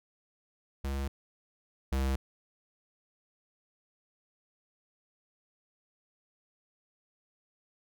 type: tone pair in turn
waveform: square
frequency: 68.5 / 66.7 Hz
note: C#2 / C2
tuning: -20 / +34 cents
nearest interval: unison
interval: 46 cents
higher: first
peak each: -32 / -28 dBFS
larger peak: second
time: 0.84-1.08 / 1.92-2.16 s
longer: neither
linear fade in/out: 5 ms
effects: none